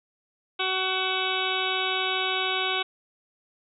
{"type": "harmonic tone", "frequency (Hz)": 375.6, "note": "F#4", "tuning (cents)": 26, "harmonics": [1, 2, 3, 4, 6, 7, 8, 9, 10], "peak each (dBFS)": [-33, -33, -33, -33, -33, -33, -33, -33, -33], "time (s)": [0.59, 2.83], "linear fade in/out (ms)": 10, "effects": []}